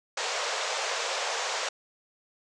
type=band-pass noise; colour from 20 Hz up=pink; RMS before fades=-31 dBFS; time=0.17-1.69 s; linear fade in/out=5 ms; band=470 to 7500 Hz; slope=48 dB/octave; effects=none